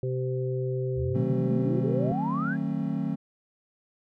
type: harmonic tone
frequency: 128.5 Hz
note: C3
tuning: 31 cents flat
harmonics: 1 / 3 / 4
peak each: -28 / -31 / -36 dBFS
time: 0.03-2.12 s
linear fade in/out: 2 ms
type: exponential sweep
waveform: sine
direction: up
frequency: 69.3 to 1700 Hz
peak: -30 dBFS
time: 0.95-2.57 s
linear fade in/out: 50 ms
type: chord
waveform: triangle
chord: D# diminished seventh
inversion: none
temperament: just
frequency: 155.56 / 186.68 / 224 / 268.8 Hz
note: D#3 / F#3 / A3 / C4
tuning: 0 / +16 / +31 / +47 cents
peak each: -30 dBFS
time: 1.14-3.16 s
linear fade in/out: 20 ms
effects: none